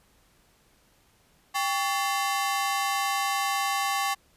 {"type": "ring-modulated tone", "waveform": "sawtooth", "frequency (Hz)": 958, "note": "A#5", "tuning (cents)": 47, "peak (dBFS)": -18, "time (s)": [1.54, 4.15], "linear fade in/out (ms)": 20, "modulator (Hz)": 165, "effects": ["pink hiss -63 dBFS RMS until 4.36 s", "resampled to 32000 Hz"]}